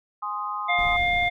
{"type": "chord", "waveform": "sine", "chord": "Ab major", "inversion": "none", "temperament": "equal", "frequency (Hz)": [830.6, 1046.5, 1244.5], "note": ["Ab5", "C6", "Eb6"], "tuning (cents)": [0, 0, 0], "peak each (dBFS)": [-34, -31, -30], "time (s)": [0.22, 0.97], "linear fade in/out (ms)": 10}
{"type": "harmonic tone", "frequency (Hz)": 706, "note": "F5", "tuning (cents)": 19, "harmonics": [1, 3, 5], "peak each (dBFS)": [-24, -22, -32], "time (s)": [0.68, 1.3], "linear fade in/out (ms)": 20}
{"type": "noise", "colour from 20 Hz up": "brown", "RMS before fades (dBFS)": -35, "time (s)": [0.78, 1.29], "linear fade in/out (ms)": 5}
{"effects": []}